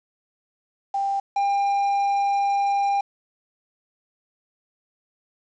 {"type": "tone pair in turn", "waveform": ["sine", "triangle"], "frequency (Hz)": [791, 799.7], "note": ["G5", "G5"], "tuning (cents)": [15, 34], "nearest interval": "unison", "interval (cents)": 19, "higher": "second", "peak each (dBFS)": [-21, -17], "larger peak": "second", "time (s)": [[0.94, 1.2], [1.36, 3.01]], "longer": "second", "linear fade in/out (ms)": 5, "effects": ["resampled to 16000 Hz", "8-bit"]}